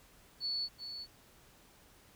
sine tone with echo, 4435 Hz, C#8, in tune, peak -33 dBFS, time 0.4-0.69 s, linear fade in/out 50 ms, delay 380 ms, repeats 1, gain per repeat -8 dB, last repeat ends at 1.07 s, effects pink hiss -62 dBFS RMS until 2.15 s

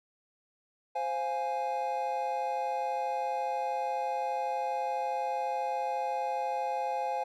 triangle chord, F minor, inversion second, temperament equal, 523.3 / 698.5 / 830.6 Hz, C5 / F5 / Ab5, 0 / 0 / 0 cents, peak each -34 / -34 / -30 dBFS, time 0.95-7.24 s, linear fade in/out 10 ms, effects none

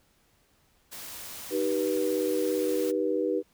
white noise, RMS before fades -41 dBFS, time 0.91-2.92 s, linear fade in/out 20 ms
sine chord, Eb augmented, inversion none, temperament just, 311.1 / 388.9 / 486.1 Hz, Eb4 / G4 / B4, 0 / -14 / -28 cents, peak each -30 / -29 / -28 dBFS, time 1.5-3.43 s, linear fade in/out 50 ms
effects pink hiss -66 dBFS RMS until 3.53 s

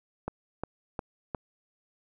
click train, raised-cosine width 1 ms, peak -18 dBFS, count 4, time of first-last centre 0.28-1.348 s, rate 2.81 Hz, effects none

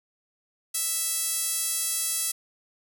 5% pulse tone with band-pass filter, 659.3 Hz, E5, in tune, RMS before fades -28 dBFS, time 0.74-2.32 s, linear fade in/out 10 ms, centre 12000 Hz, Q 4.6, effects none

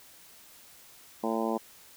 harmonic tone, 112.6 Hz, A2, 40 cents sharp, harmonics 2 / 3 / 4 / 5 / 6 / 7 / 8 / 9, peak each -32 / -34 / -35 / -36 / -37 / -37 / -38 / -39 dBFS, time 1.23-1.58 s, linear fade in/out 10 ms, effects white hiss -54 dBFS RMS until 1.96 s

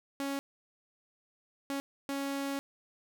sawtooth tone bursts at uneven times, 277.2 Hz, C#4, in tune, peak -29 dBFS, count 3, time 0.2-0.39 / 1.7-1.8 / 2.09-2.59 s, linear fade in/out 0 ms, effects none

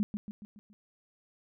sine tone with echo, 207.7 Hz, G#3, in tune, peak -25 dBFS, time 0-0.03 s, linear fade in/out 0 ms, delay 140 ms, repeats 5, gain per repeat -6 dB, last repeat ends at 0.73 s, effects none

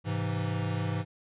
square chord, Ab augmented, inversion none, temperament equal, 103.83 / 130.81 / 164.81 Hz, Ab2 / C3 / E3, 0 / 0 / 0 cents, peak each -32 / -37 / -34 dBFS, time 0.04-1.05 s, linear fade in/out 50 ms, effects resampled to 8000 Hz

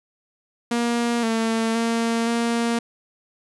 sawtooth tone with pitch steps, 236.5 / 225.4 / 230.1 / 233.5 Hz, A#3 / A3 / A#3 / A#3, +25 / +42 / -22 / +3 cents, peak -16 dBFS, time 0.71-2.79 s, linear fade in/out 5 ms, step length 520 ms, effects resampled to 24000 Hz

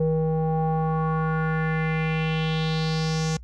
square tone with low-pass filter sweep, 159.1 Hz, D#3, 39 cents sharp, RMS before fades -24 dBFS, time 0-3.37 s, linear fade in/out 5 ms, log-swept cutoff 490 to 6500 Hz, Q 3.4, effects noise-tail reverb RT60 0.1 s tail -25 dB re dry + added 60 Hz sine -39 dBFS peak until 3.43 s

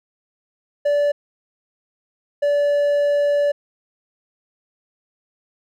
triangle tone pair in turn, 580 / 577.8 Hz, D5 / D5, -22 / -28 cents, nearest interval unison, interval 6 cents, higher first, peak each -13 dBFS, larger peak neither, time 0.85-1.12 / 2.42-3.52 s, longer second, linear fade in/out 10 ms, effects none

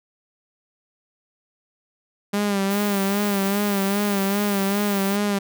sawtooth tone with vibrato, 200.5 Hz, G3, 39 cents sharp, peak -16 dBFS, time 2.33-5.39 s, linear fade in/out 10 ms, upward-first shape sine, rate 2.5 Hz, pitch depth 52 cents each way
violet noise, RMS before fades -33 dBFS, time 2.7-5.17 s, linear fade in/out 10 ms
effects none

